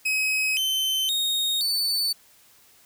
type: tone with pitch steps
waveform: 40% pulse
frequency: 2543 / 3077 / 3723 / 4505 Hz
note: D#7 / G7 / A#7 / C#8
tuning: +37 / -33 / -3 / +27 cents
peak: -21 dBFS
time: 0.05-2.13 s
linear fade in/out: 10 ms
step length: 520 ms
effects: white hiss -56 dBFS RMS until 2.85 s